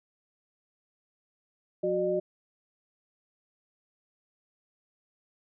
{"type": "tone cluster", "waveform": "sine", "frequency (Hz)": [180.8, 368.5, 605], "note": ["F#3", "F#4", "D#5"], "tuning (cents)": [-40, -7, -49], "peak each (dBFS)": [-37, -28, -28], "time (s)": [1.83, 2.2], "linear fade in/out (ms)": 10, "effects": []}